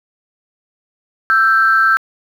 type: tone pair together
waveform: sine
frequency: 1331 / 1568 Hz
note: E6 / G6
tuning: +16 / 0 cents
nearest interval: minor third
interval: 284 cents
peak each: -11 dBFS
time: 1.3-1.97 s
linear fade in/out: 0 ms
effects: tanh soft clip ceiling -2 dBFS + 7-bit